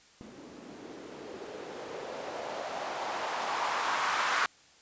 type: noise with low-pass filter sweep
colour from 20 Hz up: violet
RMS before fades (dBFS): -35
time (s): 0.21-4.46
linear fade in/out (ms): 0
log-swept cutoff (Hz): 250 to 1300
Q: 2.1
effects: white hiss -59 dBFS RMS until 4.81 s + resampled to 16000 Hz